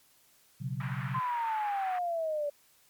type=chord; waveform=sine; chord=B suspended second; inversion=none; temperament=just; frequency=123.47 / 138.9 / 185.21 Hz; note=B2 / C#3 / F#3; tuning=0 / +4 / +2 cents; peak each=-36 / -35 / -41 dBFS; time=0.6-1.2 s; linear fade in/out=20 ms
type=band-pass noise; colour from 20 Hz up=white; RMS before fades=-43 dBFS; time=0.8-1.99 s; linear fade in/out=5 ms; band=950 to 1900 Hz; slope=24 dB/octave
type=exponential sweep; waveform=sine; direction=down; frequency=1046.5 to 573 Hz; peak=-29 dBFS; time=1.14-2.5 s; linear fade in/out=10 ms
effects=white hiss -64 dBFS RMS until 2.89 s + MP3 96 kbps